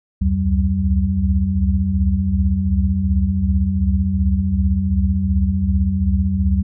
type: tone cluster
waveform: sine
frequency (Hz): 68.4 / 71.1 / 86.6 / 192.1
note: C#2 / C#2 / F2 / G3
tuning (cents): -23 / +45 / -14 / -35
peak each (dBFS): -23 / -20 / -19 / -19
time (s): 0.21-6.63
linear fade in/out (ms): 10
effects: none